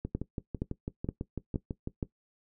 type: two click trains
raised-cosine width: 3 ms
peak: -18 / -21 dBFS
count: 5 / 12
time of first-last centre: 0.15-2.028 / 0.05-1.874 s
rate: 2.13 / 6.03 Hz
effects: noise-tail reverb RT60 0.1 s tail -17 dB re dry